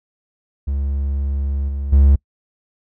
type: tone with level steps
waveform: triangle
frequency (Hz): 69.5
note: C#2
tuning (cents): +5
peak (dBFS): -16 / -19 / -6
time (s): 0.67-2.16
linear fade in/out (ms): 10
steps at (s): 1.68 / 1.92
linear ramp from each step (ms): 10
effects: noise-tail reverb RT60 0.1 s tail -26 dB re dry